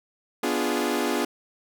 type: chord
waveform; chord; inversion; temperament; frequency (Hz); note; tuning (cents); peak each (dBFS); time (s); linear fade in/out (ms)
sawtooth; B diminished seventh; none; equal; 246.9 / 293.7 / 349.2 / 415.3; B3 / D4 / F4 / Ab4; 0 / 0 / 0 / 0; -25; 0.43-1.25; 5
effects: none